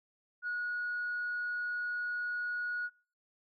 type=tone; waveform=sine; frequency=1454 Hz; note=F#6; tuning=31 cents flat; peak=-32 dBFS; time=0.42-2.9 s; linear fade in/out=50 ms; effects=noise-tail reverb RT60 0.4 s tail -24 dB re dry + tanh soft clip ceiling -29 dBFS